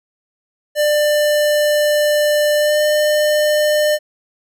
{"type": "tone with pitch glide", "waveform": "square", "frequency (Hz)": [595, 602.3], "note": ["D5", "D5"], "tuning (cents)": [22, 44], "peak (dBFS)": -13, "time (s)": [0.75, 3.99], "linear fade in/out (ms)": 50, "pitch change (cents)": 22, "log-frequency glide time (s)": [2.57, 2.82], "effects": []}